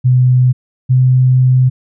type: tone pair in turn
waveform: sine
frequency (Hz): 126.5 / 128.19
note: B2 / C3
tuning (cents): +42 / -35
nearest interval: unison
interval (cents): 23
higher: second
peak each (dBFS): -6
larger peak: neither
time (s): 0.04-0.53 / 0.89-1.7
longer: second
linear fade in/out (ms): 20
effects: none